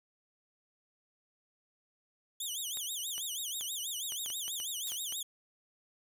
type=tone with vibrato; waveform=15% pulse; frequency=3322 Hz; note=G#7; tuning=in tune; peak=-29 dBFS; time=2.4-5.23 s; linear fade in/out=5 ms; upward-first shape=sine; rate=6.2 Hz; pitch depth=230 cents each way
type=clicks; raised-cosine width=0.2 ms; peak=-29 dBFS; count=10; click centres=2.772 / 3.18 / 3.61 / 4.122 / 4.261 / 4.302 / 4.48 / 4.601 / 4.92 / 5.124 s
type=noise with exponential decay; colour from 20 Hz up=blue; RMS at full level=-42 dBFS; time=4.87-5.12 s; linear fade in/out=0 ms; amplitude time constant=53 ms
effects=none